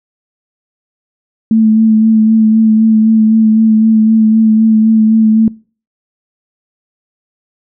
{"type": "tone with vibrato", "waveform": "sine", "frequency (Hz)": 220, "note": "A3", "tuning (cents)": 0, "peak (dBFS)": -5, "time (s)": [1.51, 5.48], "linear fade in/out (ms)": 2, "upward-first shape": "sine", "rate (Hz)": 3.9, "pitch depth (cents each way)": 24, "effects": ["noise-tail reverb RT60 0.4 s tail -24 dB re dry"]}